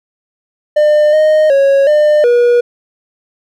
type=tone with pitch steps; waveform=triangle; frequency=601 / 618 / 551 / 601 / 481.5 Hz; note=D5 / D#5 / C#5 / D5 / B4; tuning=+40 / -12 / -11 / +40 / -44 cents; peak=-4 dBFS; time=0.76-2.61 s; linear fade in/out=10 ms; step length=370 ms; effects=none